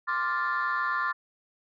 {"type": "chord", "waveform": "sine", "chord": "D minor seventh", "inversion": "third", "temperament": "equal", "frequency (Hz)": [1046.5, 1174.7, 1396.9, 1760], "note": ["C6", "D6", "F6", "A6"], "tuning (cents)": [0, 0, 0, 0], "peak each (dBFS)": -30, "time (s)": [0.07, 1.13], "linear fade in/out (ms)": 20, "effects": ["tanh soft clip ceiling -20 dBFS"]}